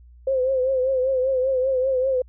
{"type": "tone with vibrato", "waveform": "sine", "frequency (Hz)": 521, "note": "C5", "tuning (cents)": -7, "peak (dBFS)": -18, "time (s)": [0.27, 2.22], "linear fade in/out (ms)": 5, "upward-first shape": "triangle", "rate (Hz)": 5.1, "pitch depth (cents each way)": 73, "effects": ["added 60 Hz sine -45 dBFS peak until 2.28 s"]}